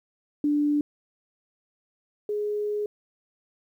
sine tone pair in turn, 293.7 / 417.3 Hz, D4 / G#4, 0 / +8 cents, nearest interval tritone, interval 608 cents, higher second, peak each -20 / -25 dBFS, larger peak first, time 0.44-0.81 / 2.29-2.86 s, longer second, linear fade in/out 2 ms, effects 10-bit

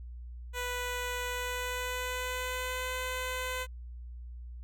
10% pulse tone with pitch glide, 493.9 to 509 Hz, B4 to C5, 0 to -48 cents, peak -25 dBFS, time 0.53-3.67 s, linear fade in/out 50 ms, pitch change +52 cents, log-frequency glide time 1.27-2.93 s, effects added 60 Hz sine -41 dBFS peak until 4.63 s

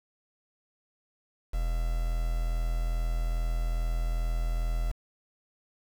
triangle tone with quantisation, 41.2 Hz, E1, in tune, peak -24 dBFS, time 1.53-4.92 s, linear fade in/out 10 ms, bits 7, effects none

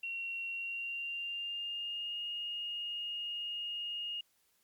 sine tone with pitch glide, 2738 to 2853 Hz, F7 to F7, -35 to +36 cents, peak -36 dBFS, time 0.03-4.21 s, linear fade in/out 5 ms, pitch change +71 cents, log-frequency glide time 0.48-2.21 s, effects white hiss -73 dBFS RMS until 4.63 s + MP3 96 kbps

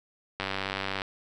click train, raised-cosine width 0.3 ms, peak -14 dBFS, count 61, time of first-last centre 0.4-1.019 s, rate 97 Hz, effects none

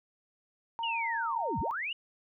sine tone, 920 Hz, A#5, 23 cents flat, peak -32 dBFS, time 0.79-1.71 s, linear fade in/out 0 ms
sine linear two-way sweep, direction down then up, 2960 to 50.7 to 2960 Hz, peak -32 dBFS, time 0.83-1.93 s, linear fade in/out 5 ms, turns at 1.6 s
effects none

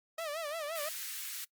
sawtooth tone with vibrato, 622.3 Hz, D#5, in tune, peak -32 dBFS, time 0.18-0.89 s, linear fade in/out 5 ms, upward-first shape sine, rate 5.8 Hz, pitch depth 130 cents each way
white high-pass noise, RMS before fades -41 dBFS, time 0.75-1.45 s, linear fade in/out 10 ms, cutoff 1500 Hz, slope 24 dB/octave
effects noise-tail reverb RT60 0.1 s tail -22 dB re dry + Opus 48 kbps

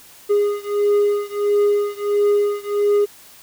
triangle beating tone pair, 410.2 / 411.7 Hz, G#4 / G#4, -21 / -15 cents, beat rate 1.5 Hz, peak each -16 / -17 dBFS, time 0.29-3.06 s, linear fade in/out 20 ms, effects white hiss -45 dBFS RMS until 3.42 s

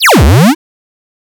square exponential two-way sweep, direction down then up, 5760 to 62 to 344.7 Hz, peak -3 dBFS, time 0-0.55 s, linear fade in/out 50 ms, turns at 0.24 s, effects 7-bit

